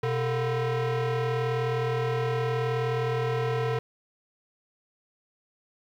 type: ring-modulated tone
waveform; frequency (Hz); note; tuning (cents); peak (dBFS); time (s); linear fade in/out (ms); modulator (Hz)
40% pulse; 288.8; D4; -29; -21; 0.03-3.79; 5; 164
effects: low-pass 3000 Hz 12 dB/octave + 10-bit